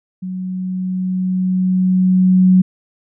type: tone with level ramp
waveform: sine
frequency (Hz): 185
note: F#3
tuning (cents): 0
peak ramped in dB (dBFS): -22 to -6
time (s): 0.22-2.62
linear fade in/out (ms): 10
effects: none